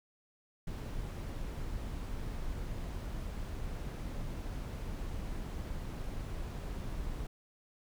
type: noise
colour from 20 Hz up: brown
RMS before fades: -39 dBFS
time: 0.67-7.27 s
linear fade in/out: 5 ms
effects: none